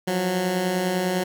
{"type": "beating tone pair", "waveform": "15% pulse", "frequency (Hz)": [173.7, 183.7], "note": ["F3", "F#3"], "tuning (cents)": [-9, -12], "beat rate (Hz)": 10, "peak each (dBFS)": [-25, -16], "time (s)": [0.07, 1.24], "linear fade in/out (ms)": 10, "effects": []}